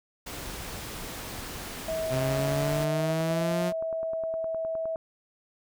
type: noise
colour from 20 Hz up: pink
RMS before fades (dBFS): -38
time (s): 0.26-2.85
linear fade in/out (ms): 10
type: tone with pitch glide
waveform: sine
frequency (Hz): 644 to 650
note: E5 to E5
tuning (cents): -41 to -24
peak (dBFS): -28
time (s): 1.88-4.96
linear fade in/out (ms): 5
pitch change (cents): +17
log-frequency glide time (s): 2.1-3.89
type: exponential sweep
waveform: sawtooth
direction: up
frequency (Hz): 130.5 to 178.9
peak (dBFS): -23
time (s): 2.09-3.73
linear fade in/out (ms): 50
type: click train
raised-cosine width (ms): 1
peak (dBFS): -29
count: 20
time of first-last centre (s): 3-4.959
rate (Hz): 9.7
effects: none